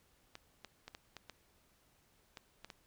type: clicks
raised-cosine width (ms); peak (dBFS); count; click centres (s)
0.2; -30; 9; 0.354 / 0.647 / 0.88 / 0.949 / 1.167 / 1.297 / 2.372 / 2.646 / 2.702
effects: pink hiss -71 dBFS RMS until 2.86 s